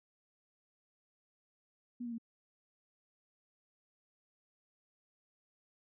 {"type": "tone with pitch steps", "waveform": "sine", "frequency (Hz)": [242.9, 236.3, 229.8], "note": ["B3", "A#3", "A#3"], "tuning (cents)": [-29, 24, -25], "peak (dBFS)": -38, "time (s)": [2, 2.183], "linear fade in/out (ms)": 10, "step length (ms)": 61, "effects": []}